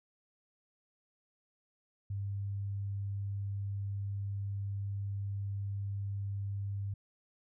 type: tone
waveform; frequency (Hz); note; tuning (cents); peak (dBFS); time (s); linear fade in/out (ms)
sine; 99.7; G2; +30; -34; 2.1-6.94; 5
effects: none